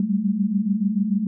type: tone cluster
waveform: sine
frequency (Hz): 192.2 / 199.2 / 218.8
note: G3 / G3 / A3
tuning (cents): -34 / +28 / -9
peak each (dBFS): -24 / -23 / -23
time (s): 0-1.27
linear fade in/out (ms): 2
effects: none